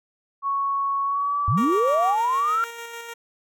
sine tone with pitch glide, 1108.7 to 1153.1 Hz, C#6 to D6, 0 to -32 cents, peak -21 dBFS, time 0.42-2.16 s, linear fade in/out 50 ms, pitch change +68 cents, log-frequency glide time 1.04-1.39 s
sine linear sweep, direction up, 83.7 to 1396.9 Hz, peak -19 dBFS, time 1.48-2.64 s, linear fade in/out 0 ms
10% pulse tone with tremolo, 466.2 Hz, A#4, in tune, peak -25 dBFS, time 1.57-3.14 s, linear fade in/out 10 ms, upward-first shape square, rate 6.6 Hz, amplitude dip 30%
effects none

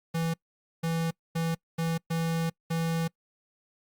square tone bursts at uneven times, 164.81 Hz, E3, in tune, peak -27 dBFS, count 6, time 0.14-0.34 / 0.83-1.11 / 1.35-1.55 / 1.78-1.98 / 2.1-2.5 / 2.7-3.08 s, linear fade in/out 10 ms, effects noise-tail reverb RT60 0.1 s tail -26 dB re dry + Opus 48 kbps

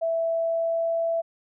sine tone with pitch glide, 660 to 664.6 Hz, E5 to E5, +2 to +14 cents, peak -22 dBFS, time 0.01-1.22 s, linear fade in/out 20 ms, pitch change +12 cents, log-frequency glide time 0.14-0.94 s, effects none

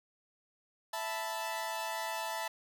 sawtooth chord, E suspended fourth, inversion none, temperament equal, 659.3 / 880 / 987.8 Hz, E5 / A5 / B5, 0 / 0 / 0 cents, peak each -37 / -34 / -38 dBFS, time 0.93-2.48 s, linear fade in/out 5 ms, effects none

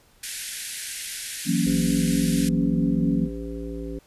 white band-pass noise, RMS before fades -34 dBFS, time 0.23-2.49 s, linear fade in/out 5 ms, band 1500 to 12000 Hz, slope 96 dB/octave
sine chord, F# dominant seventh, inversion third, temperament equal, 164.81 / 185 / 233.1 / 277.2 Hz, E3 / F#3 / A#3 / C#4, 0 / 0 / 0 / 0 cents, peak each -25 dBFS, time 1.45-3.29 s, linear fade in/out 50 ms
harmonic tone, 56.3 Hz, A1, 40 cents sharp, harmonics 1 / 3 / 5 / 7 / 9, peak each -34 / -39 / -34 / -37 / -40 dBFS, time 1.66-3.99 s, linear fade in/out 5 ms
effects pink hiss -58 dBFS RMS until 4.06 s + resampled to 32000 Hz

